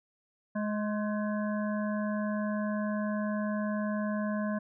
harmonic tone with a mistuned harmonic, 210 Hz, G#3, 19 cents sharp, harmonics 1 / 3 / 5 / 7 / 8, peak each -30 / -36 / -41 / -44 / -45 dBFS, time 0.55-4.59 s, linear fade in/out 10 ms, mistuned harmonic 7, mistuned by +63 cents, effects none

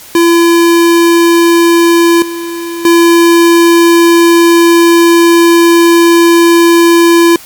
square tone with level steps, 338.7 Hz, E4, 47 cents sharp, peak -4 / -17 / -3 dBFS, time 0.15-7.36 s, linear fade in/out 2 ms, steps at 2.22 / 2.85 s, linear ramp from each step 2 ms, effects white hiss -32 dBFS RMS until 7.45 s + MP3 96 kbps

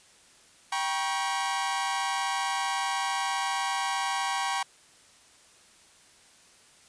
sawtooth chord, G diminished, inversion none, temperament equal with one note detuned, 784 / 955.8 / 1108.7 Hz, G5 / Bb5 / Db6, 0 / +43 / 0 cents, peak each -27 / -28 / -29 dBFS, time 0.72-4.63 s, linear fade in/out 5 ms, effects white hiss -57 dBFS RMS until 6.88 s + resampled to 22050 Hz

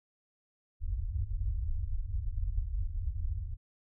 pink low-pass noise, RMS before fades -33 dBFS, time 0.8-3.57 s, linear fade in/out 50 ms, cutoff 100 Hz, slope 96 dB/octave, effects none

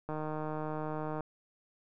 click train, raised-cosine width 1 ms, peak -24 dBFS, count 173, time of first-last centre 0.09-1.207 s, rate 154 Hz, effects none

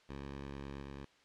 10% pulse tone with level steps, 69.3 Hz, C#2, in tune, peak -35 / -37 dBFS, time 0.09-1.05 s, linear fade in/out 5 ms, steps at 0.82 s, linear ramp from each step 5 ms, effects white hiss -66 dBFS RMS until 1.24 s + low-pass 4000 Hz 12 dB/octave

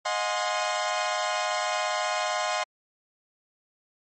sawtooth chord, Ab dominant seventh, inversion second, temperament equal with one note detuned, 622.3 / 722.3 / 830.6 / 1046.5 Hz, Eb5 / Gb5 / Ab5 / C6, 0 / -42 / 0 / 0 cents, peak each -27 / -26 / -30 / -27 dBFS, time 0.05-2.64 s, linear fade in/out 10 ms, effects MP3 32 kbps

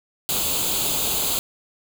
white noise with comb filter, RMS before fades -23 dBFS, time 0.29-1.39 s, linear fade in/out 0 ms, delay 0.27 ms, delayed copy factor +0.75, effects none

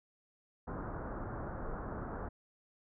pink low-pass noise, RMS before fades -41 dBFS, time 0.67-2.29 s, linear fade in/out 10 ms, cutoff 1500 Hz, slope 48 dB/octave, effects none

